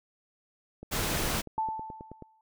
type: click train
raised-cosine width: 2 ms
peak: -29 dBFS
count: 14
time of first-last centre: 0.83-2.223 s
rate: 9.33 Hz
type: noise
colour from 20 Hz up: pink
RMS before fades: -30 dBFS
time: 0.91-1.42 s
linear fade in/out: 20 ms
type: tone with exponential decay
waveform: sine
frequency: 880 Hz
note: A5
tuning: in tune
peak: -25 dBFS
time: 1.58-2.41 s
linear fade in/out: 2 ms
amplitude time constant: 180 ms
effects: none